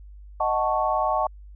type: chord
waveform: sine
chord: D# half-diminished seventh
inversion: none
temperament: equal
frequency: 622.3 / 740 / 880 / 1108.7 Hz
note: D#5 / F#5 / A5 / C#6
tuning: 0 / 0 / 0 / 0 cents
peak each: -26 dBFS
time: 0.4-1.27 s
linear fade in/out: 5 ms
effects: added 50 Hz sine -41 dBFS peak until 1.55 s